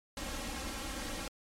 pink noise with comb filter, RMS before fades -39 dBFS, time 0.17-1.28 s, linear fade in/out 2 ms, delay 3.7 ms, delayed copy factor +0.85, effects low-pass 10000 Hz 12 dB/octave + MP3 96 kbps

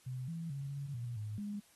sine tone with pitch steps, 127.9 / 165.7 / 139.2 / 140.8 / 120 / 106.2 / 205.4 Hz, C3 / E3 / C#3 / C#3 / B2 / G#2 / G#3, -39 / +9 / +8 / +27 / -49 / +39 / -19 cents, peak -38 dBFS, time 0.06-1.6 s, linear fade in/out 10 ms, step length 220 ms, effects white hiss -66 dBFS RMS until 1.75 s + AAC 32 kbps

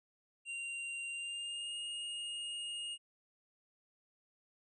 square tone with pitch glide, 2771 to 2851 Hz, F7 to F7, -14 to +35 cents, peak -40 dBFS, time 0.45-2.98 s, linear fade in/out 50 ms, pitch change +49 cents, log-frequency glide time 1.09-1.76 s, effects resampled to 24000 Hz

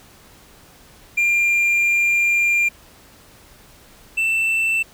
triangle tone pair in turn, 2393 / 2668 Hz, D7 / E7, +32 / +20 cents, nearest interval major second, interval 188 cents, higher second, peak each -13 / -15 dBFS, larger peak first, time 1.17-2.69 / 4.17-4.83 s, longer first, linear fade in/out 10 ms, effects pink hiss -48 dBFS RMS until 4.93 s

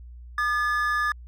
triangle tone pair together, 1211 / 1712.6 Hz, D#6 / A6, -47 / -47 cents, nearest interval tritone, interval 600 cents, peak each -23 dBFS, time 0.38-1.12 s, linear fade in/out 2 ms, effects added 60 Hz sine -40 dBFS peak until 1.27 s

